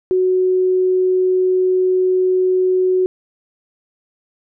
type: tone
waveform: sine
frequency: 370 Hz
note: F#4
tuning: in tune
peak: -12 dBFS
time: 0.11-3.06 s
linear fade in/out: 0 ms
effects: none